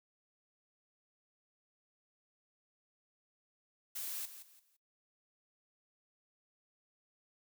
blue noise with echo, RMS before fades -41 dBFS, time 3.95-4.26 s, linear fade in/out 10 ms, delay 170 ms, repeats 3, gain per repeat -11 dB, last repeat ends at 4.77 s, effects noise-tail reverb RT60 0.4 s tail -26 dB re dry

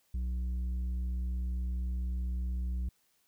sine tone with tanh clipping, 61.74 Hz, B1, in tune, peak -32 dBFS, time 0.14-2.89 s, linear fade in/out 5 ms, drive 6 dB, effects white hiss -72 dBFS RMS until 3.27 s

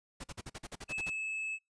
pink noise bursts, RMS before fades -43 dBFS, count 11, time 0.2-1.101 s, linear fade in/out 10 ms, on 41 ms, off 45 ms
triangle tone, 2602 Hz, E7, 23 cents flat, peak -33 dBFS, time 0.88-1.59 s, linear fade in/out 50 ms
effects noise-tail reverb RT60 0.2 s tail -26 dB re dry + resampled to 22050 Hz

